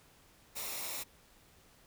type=noise with comb filter; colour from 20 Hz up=white; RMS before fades=-40 dBFS; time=0.55-1.04 s; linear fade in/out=20 ms; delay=0.64 ms; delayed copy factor=-0.5; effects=pink hiss -63 dBFS RMS until 1.86 s